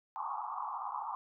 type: band-pass noise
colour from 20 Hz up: white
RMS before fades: -39 dBFS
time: 0.16-1.15 s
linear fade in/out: 0 ms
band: 770 to 1200 Hz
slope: 96 dB/octave
effects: none